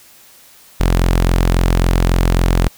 sawtooth tone, 43.65 Hz, F1, in tune, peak -7 dBFS, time 0.8-2.68 s, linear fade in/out 0 ms, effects white hiss -45 dBFS RMS until 2.77 s

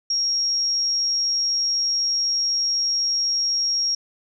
sine tone, 5588 Hz, F8, in tune, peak -19 dBFS, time 0.1-3.95 s, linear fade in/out 5 ms, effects none

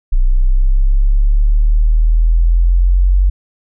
sine exponential sweep, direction up, 30.55 to 47.05 Hz, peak -7 dBFS, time 0.12-3.3 s, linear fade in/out 10 ms, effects none

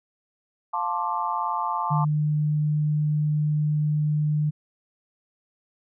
sine chord, D minor seventh, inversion first, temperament just, 704.8 / 881 / 1057.2 / 1174.7 Hz, F5 / A5 / C6 / D6, +16 / +2 / +18 / 0 cents, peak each -33 / -27 / -29 / -30 dBFS, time 0.73-2.05 s, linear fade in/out 10 ms
sine tone, 150.7 Hz, D3, 45 cents sharp, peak -20 dBFS, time 1.9-4.51 s, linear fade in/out 20 ms
effects none

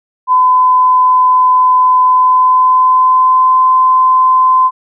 sine tone with pitch glide, 1013 to 1028.3 Hz, B5 to C6, +44 to -30 cents, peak -5 dBFS, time 0.27-4.71 s, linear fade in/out 50 ms, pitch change +26 cents, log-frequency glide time 2.04-3.61 s, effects none

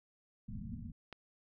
white low-pass noise, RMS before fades -44 dBFS, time 0.48-0.92 s, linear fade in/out 10 ms, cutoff 240 Hz, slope 96 dB/octave
click, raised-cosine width 0.3 ms, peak -30 dBFS, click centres 1.127 s
effects none

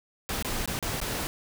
pink noise with dropouts, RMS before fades -31 dBFS, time 0.29-1.27 s, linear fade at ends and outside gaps 0 ms, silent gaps 0.425-0.447 / 0.658-0.676 / 0.79-0.826 / 1.002-1.015 s, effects none

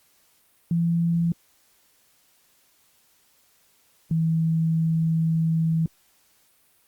sine tone pair in turn, 168.7 / 162.18 Hz, E3 / E3, +40 / -28 cents, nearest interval minor second, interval 68 cents, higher first, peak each -19 dBFS, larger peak neither, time 0.71-1.32 / 4.11-5.86 s, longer second, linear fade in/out 2 ms, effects white hiss -62 dBFS RMS until 6.87 s + Opus 48 kbps

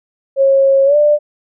sine tone with pitch glide, 544 to 593.2 Hz, C#5 to D5, -33 to +17 cents, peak -7 dBFS, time 0.36-1.19 s, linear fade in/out 50 ms, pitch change +150 cents, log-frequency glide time 0.85-0.96 s, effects none

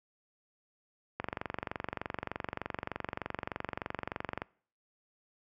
click train, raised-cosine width 0.5 ms, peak -19 dBFS, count 76, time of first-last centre 1.2-4.419 s, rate 23.3 Hz, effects noise-tail reverb RT60 0.5 s tail -24 dB re dry + high-pass 60 Hz 12 dB/octave

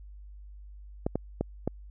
clicks, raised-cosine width 2 ms, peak -14 dBFS, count 4, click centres 1.065 / 1.156 / 1.41 / 1.676 s, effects added 50 Hz sine -44 dBFS peak until 1.9 s

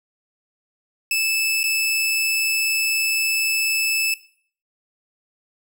sawtooth tone with dropouts, 2623 Hz, E7, 9 cents flat, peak -15 dBFS, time 1.11-4.14 s, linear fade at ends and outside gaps 2 ms, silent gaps 1.632-1.639 s, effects noise-tail reverb RT60 0.5 s tail -17 dB re dry

